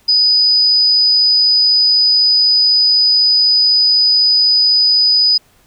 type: tone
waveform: sine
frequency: 4978 Hz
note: D#8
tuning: in tune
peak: -8 dBFS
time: 0.08-5.38 s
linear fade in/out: 10 ms
effects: pink hiss -52 dBFS RMS until 5.66 s